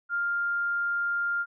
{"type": "tone", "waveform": "sine", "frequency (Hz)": 1400, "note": "F6", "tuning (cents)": 4, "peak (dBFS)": -25, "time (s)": [0.09, 1.46], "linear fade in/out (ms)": 50, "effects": []}